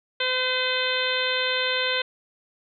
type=harmonic tone with a mistuned harmonic; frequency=510 Hz; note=C5; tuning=44 cents flat; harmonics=1 / 2 / 3 / 4 / 5 / 6 / 7 / 8; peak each=-29 / -34 / -29 / -31 / -31 / -30 / -29 / -33 dBFS; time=0.2-2.02 s; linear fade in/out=5 ms; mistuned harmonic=6; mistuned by=+23 cents; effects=none